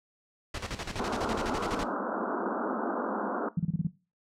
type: noise with tremolo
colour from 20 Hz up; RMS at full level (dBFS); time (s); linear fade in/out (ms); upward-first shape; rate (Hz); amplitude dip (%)
pink; -34; 0.54-1.84; 5; square; 12; 70
type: band-pass noise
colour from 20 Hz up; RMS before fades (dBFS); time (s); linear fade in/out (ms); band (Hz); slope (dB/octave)
pink; -32; 0.99-3.49; 5; 200 to 1500; 96
type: tone bursts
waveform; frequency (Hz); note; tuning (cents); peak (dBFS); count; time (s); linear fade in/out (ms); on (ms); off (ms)
sine; 170; F3; -46; -23; 6; 3.57-3.871; 5; 26; 29
effects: noise-tail reverb RT60 0.3 s tail -18 dB re dry + low-pass 6000 Hz 12 dB/octave